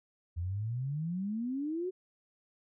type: exponential sweep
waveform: sine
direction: up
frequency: 82.41 to 380.5 Hz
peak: -32 dBFS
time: 0.36-1.91 s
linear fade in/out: 20 ms
effects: none